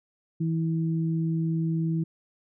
sine tone pair together, 162.75 / 325.5 Hz, E3 / E4, -22 / -22 cents, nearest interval octave, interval 1200 cents, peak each -24 / -32 dBFS, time 0.4-2.04 s, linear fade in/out 10 ms, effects none

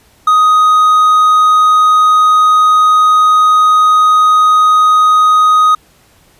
triangle tone, 1250 Hz, D#6, 8 cents sharp, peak -3 dBFS, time 0.27-5.75 s, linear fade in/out 5 ms, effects pink hiss -48 dBFS RMS until 6.39 s + resampled to 32000 Hz

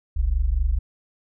sine tone pair together, 41.21 / 65.41 Hz, E1 / C2, 0 / 0 cents, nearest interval minor sixth, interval 800 cents, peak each -21 / -21 dBFS, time 0.16-0.79 s, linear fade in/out 10 ms, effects none

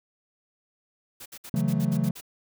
white noise bursts, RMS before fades -42 dBFS, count 9, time 1.2-2.211 s, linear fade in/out 10 ms, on 59 ms, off 60 ms
triangle chord, F# minor seventh, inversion second, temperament equal, 138.59 / 164.81 / 185 / 220 Hz, C#3 / E3 / F#3 / A3, 0 / 0 / 0 / 0 cents, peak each -26 dBFS, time 1.54-2.11 s, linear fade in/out 2 ms
effects none

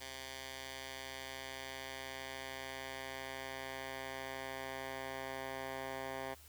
10% pulse tone with band-pass filter sweep, 133 Hz, C3, 29 cents sharp, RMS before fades -45 dBFS, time 0-6.35 s, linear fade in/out 20 ms, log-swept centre 3900 to 1200 Hz, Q 0.72, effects added 75 Hz sine -60 dBFS peak until 6.48 s + white hiss -60 dBFS RMS until 6.48 s

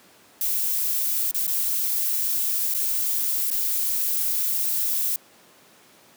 violet noise with dropouts, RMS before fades -24 dBFS, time 0.41-5.16 s, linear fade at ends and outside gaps 2 ms, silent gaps 1.312-1.345 / 1.468-1.477 / 2.74-2.746 / 3.503-3.512 s, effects pink hiss -53 dBFS RMS until 6.16 s + high-pass 200 Hz 12 dB/octave

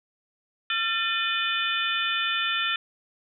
sine tone cluster, 1366 / 1785 / 2468 / 3009 / 3535 Hz, F6 / A6 / D#7 / F#7 / A7, -39 / +24 / -15 / +28 / +7 cents, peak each -30 dBFS, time 0.7-2.76 s, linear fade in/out 2 ms, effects none

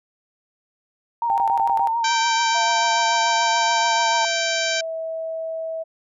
sine tone with vibrato, 920 Hz, A#5, 23 cents flat, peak -19 dBFS, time 1.22-4.25 s, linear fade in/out 2 ms, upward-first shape triangle, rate 6.9 Hz, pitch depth 50 cents each way
sine tone bursts, 792 Hz, G5, 18 cents sharp, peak -19 dBFS, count 6, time 1.3-1.873 s, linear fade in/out 0 ms, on 78 ms, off 21 ms
harmonic tone, 779 Hz, G5, 11 cents flat, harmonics 2 / 3 / 4 / 5 / 6 / 7 / 8 / 9, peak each -26 / -28 / -29 / -30 / -31 / -31 / -32 / -33 dBFS, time 2.04-4.81 s, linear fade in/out 5 ms
sine tone with pitch glide, 687 to 648.4 Hz, F5 to E5, -29 to -29 cents, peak -25 dBFS, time 2.54-5.84 s, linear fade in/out 20 ms, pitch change -100 cents, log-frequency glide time 3.89-4.95 s
effects none

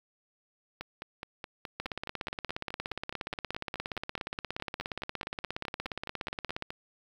two click trains, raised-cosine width 0.3 ms, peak -22 / -18 dBFS, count 29 / 83, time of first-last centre 0.81-6.705 / 1.8-6.624 s, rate 4.75 / 17 Hz, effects 8-bit

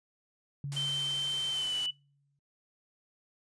sine tone with exponential decay, 141.2 Hz, C#3, 32 cents sharp, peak -33 dBFS, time 0.64-2.39 s, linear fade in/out 2 ms, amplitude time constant 380 ms
white noise, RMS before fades -42 dBFS, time 0.72-1.86 s, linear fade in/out 0 ms
sine tone with pitch glide, 3100 to 2969 Hz, G7 to F#7, -20 to +5 cents, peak -30 dBFS, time 0.76-1.91 s, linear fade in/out 10 ms, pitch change -75 cents, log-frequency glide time 1.51-1.76 s
effects noise-tail reverb RT60 0.3 s tail -25 dB re dry + resampled to 22050 Hz

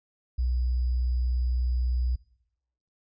sine tone with sample-and-hold, 61.74 Hz, B1, in tune, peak -23 dBFS, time 0.38-2.16 s, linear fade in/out 10 ms, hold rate 4900 Hz, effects noise-tail reverb RT60 0.8 s tail -22 dB re dry + resampled to 16000 Hz

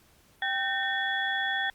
sine tone cluster, 783 / 1543 / 1819 / 3383 Hz, G5 / G6 / A#6 / G#7, -2 / -28 / -43 / +31 cents, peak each -33 / -34 / -29 / -34 dBFS, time 0.42-1.7 s, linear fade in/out 2 ms, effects pink hiss -61 dBFS RMS until 1.74 s + Opus 48 kbps

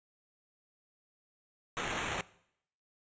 violet noise with sample-and-hold, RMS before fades -36 dBFS, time 1.77-2.21 s, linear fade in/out 0 ms, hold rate 4900 Hz, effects noise-tail reverb RT60 0.7 s tail -20 dB re dry + resampled to 16000 Hz

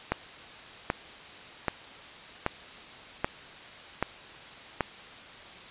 click train, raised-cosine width 0.5 ms, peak -10 dBFS, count 7, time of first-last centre 0.12-4.808 s, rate 1.28 Hz, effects white hiss -46 dBFS RMS until 5.7 s + resampled to 8000 Hz

